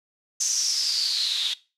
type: noise with band-pass filter sweep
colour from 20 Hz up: white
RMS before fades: -25 dBFS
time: 0.4-1.54 s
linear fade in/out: 10 ms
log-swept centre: 6300 to 3500 Hz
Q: 8.9
effects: noise-tail reverb RT60 0.3 s tail -19 dB re dry + low-pass 11000 Hz 12 dB/octave